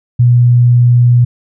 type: tone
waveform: sine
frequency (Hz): 121.6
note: B2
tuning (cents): -26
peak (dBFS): -4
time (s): 0.19-1.25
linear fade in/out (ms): 10
effects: none